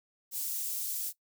white high-pass noise, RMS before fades -35 dBFS, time 0.31-1.13 s, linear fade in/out 50 ms, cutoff 6900 Hz, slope 12 dB/octave, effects noise-tail reverb RT60 0.1 s tail -18 dB re dry

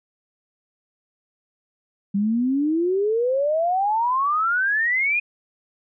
sine exponential sweep, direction up, 194.6 to 2489 Hz, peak -18 dBFS, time 2.14-5.2 s, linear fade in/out 10 ms, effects none

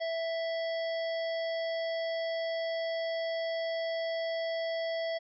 harmonic tone with a mistuned harmonic, 660 Hz, E5, 2 cents sharp, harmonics 1 / 3 / 5 / 7 / 8, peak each -31 / -41 / -45 / -48 / -49 dBFS, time 0-5.19 s, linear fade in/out 20 ms, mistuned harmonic 7, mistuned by -19 cents, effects none

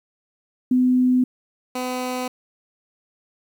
sine / 15% pulse tone pair in turn, 252.6 / 252.6 Hz, B3 / B3, +39 / +39 cents, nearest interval unison, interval 0 cents, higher neither, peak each -14 / -18 dBFS, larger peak first, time 0.71-1.24 / 1.75-2.28 s, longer neither, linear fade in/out 5 ms, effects 9-bit

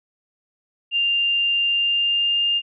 sine tone with pitch glide, 2794 to 2810 Hz, F7 to F7, 0 to +10 cents, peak -17 dBFS, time 0.91-2.62 s, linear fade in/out 50 ms, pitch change +10 cents, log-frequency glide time 1.68-2.44 s, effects none

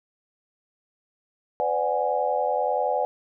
sine chord, G# half-diminished seventh, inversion first, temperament equal with one note detuned, 506 / 587.3 / 740 / 830.6 Hz, B4 / D5 / F#5 / G#5, +42 / 0 / 0 / 0 cents, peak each -27 dBFS, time 1.6-3.05 s, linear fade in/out 0 ms, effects none

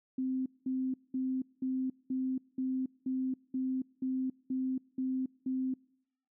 sine tone bursts, 260 Hz, C4, 11 cents flat, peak -30 dBFS, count 12, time 0.18-5.74 s, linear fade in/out 5 ms, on 280 ms, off 200 ms, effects noise-tail reverb RT60 0.8 s tail -26 dB re dry

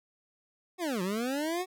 25% pulse linear two-way sweep, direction down then up, 377.5 to 174.61 to 377.5 Hz, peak -26 dBFS, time 0.78-1.66 s, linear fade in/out 50 ms, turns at 1.02 s, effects none

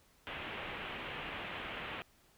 white low-pass noise, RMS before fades -43 dBFS, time 0.27-2.02 s, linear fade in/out 0 ms, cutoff 3100 Hz, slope 48 dB/octave, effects pink hiss -67 dBFS RMS until 2.37 s

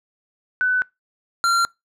sine / square tone pair in turn, 1500 / 1376.2 Hz, F#6 / F6, +23 / -26 cents, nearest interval minor second, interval 149 cents, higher first, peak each -16 dBFS, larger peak neither, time 0.61-0.82 / 1.44-1.65 s, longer neither, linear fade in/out 0 ms, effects noise-tail reverb RT60 0.2 s tail -24 dB re dry + low-pass 9000 Hz 12 dB/octave

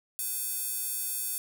square tone with high-pass filter, 506 Hz, B4, 42 cents sharp, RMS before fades -33 dBFS, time 0.19-1.38 s, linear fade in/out 0 ms, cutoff 10000 Hz, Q 1.5, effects 9-bit

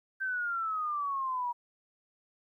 sine exponential sweep, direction down, 1566 to 952 Hz, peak -30 dBFS, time 0.2-1.53 s, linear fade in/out 20 ms, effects 12-bit

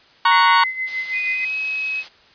40% pulse chord, F# major, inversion first, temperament equal, 932.3 / 1108.7 / 1480 Hz, A#5 / C#6 / F#6, 0 / 0 / 0 cents, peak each -14 / -15 / -18 dBFS, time 0.25-0.64 s, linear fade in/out 5 ms
sine tone with tremolo, 2048 Hz, C7, 38 cents flat, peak -20 dBFS, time 0.31-1.45 s, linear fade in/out 5 ms, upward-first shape sine, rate 6.3 Hz, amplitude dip 65%
blue noise, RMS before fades -29 dBFS, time 0.86-2.09 s, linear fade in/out 20 ms
sine tone with pitch glide, 2481 to 2555 Hz, D#7 to D#7, -6 to +45 cents, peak -21 dBFS, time 1.12-2.04 s, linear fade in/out 50 ms, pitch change +51 cents, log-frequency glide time 1.3-1.54 s
effects white hiss -51 dBFS RMS until 2.34 s + resampled to 11025 Hz

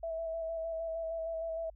sine tone with vibrato, 655 Hz, E5, 11 cents flat, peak -34 dBFS, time 0.03-1.7 s, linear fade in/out 5 ms, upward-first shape square, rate 6.5 Hz, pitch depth 18 cents each way, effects added 50 Hz sine -53 dBFS peak until 1.75 s

